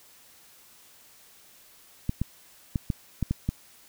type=clicks; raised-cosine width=5 ms; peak=-13 dBFS; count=7; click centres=2.094 / 2.216 / 2.758 / 2.902 / 3.227 / 3.31 / 3.49 s; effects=white hiss -55 dBFS RMS until 3.88 s